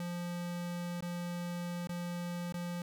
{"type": "tone with dropouts", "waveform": "square", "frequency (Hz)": 174.61, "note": "F3", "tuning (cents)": 0, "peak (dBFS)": -37, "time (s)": [0, 2.82], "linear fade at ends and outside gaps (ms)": 2, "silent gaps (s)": [[1.007, 1.024], [1.872, 1.892], [2.524, 2.541]], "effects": []}